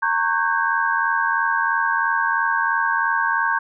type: tone cluster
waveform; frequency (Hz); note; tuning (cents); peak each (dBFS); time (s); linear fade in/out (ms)
sine; 920 / 1100 / 1532 / 1615; A#5 / C#6 / G6 / G#6; -23 / -14 / -40 / -49; -23; 0.02-3.59; 10
effects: none